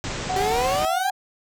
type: low-pass noise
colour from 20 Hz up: pink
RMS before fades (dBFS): -30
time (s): 0.04-0.85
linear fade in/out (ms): 0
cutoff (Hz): 8000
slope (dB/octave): 96
type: tone with pitch glide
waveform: sine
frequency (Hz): 743 to 752.9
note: F#5 to F#5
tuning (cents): +7 to +30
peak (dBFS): -23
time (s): 0.29-1.11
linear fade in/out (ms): 10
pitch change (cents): +23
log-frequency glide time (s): 0.48-0.63
type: exponential sweep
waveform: 30% pulse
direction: up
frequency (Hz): 381.6 to 820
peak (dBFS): -20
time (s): 0.36-1.1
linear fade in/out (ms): 2
effects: none